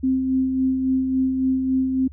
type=tone with tremolo; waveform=sine; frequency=261.6 Hz; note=C4; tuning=in tune; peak=-16 dBFS; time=0.03-2.08 s; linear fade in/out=10 ms; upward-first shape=sine; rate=3.6 Hz; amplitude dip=40%; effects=added 73 Hz sine -38 dBFS peak until 2.12 s